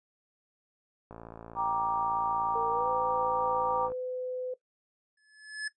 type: click train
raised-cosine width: 1 ms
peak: -30 dBFS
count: 160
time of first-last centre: 1.11-3.919 s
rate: 56.6 Hz
type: chord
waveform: sine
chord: G minor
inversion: none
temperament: just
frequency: 784 / 940.8 / 1176 Hz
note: G5 / Bb5 / D6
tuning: 0 / +16 / +2 cents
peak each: -33 / -29 / -32 dBFS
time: 1.55-3.9 s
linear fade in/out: 50 ms
type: tone with pitch glide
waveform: sine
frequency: 461.4 to 506.1 Hz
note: A#4 to B4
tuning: -18 to +42 cents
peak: -32 dBFS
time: 2.55-4.54 s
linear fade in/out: 5 ms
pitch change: +160 cents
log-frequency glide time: 2.7-2.89 s
type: tone with exponential growth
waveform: square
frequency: 1718 Hz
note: A6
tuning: 42 cents flat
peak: -29 dBFS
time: 5.17-5.68 s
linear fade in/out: 5 ms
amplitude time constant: 110 ms
effects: noise-tail reverb RT60 0.1 s tail -17 dB re dry + resampled to 22050 Hz